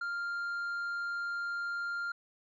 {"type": "tone with tanh clipping", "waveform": "triangle", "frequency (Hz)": 1396.9, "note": "F6", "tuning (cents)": 0, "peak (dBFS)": -34, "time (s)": [0.01, 2.12], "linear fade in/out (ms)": 5, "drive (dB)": 8, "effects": []}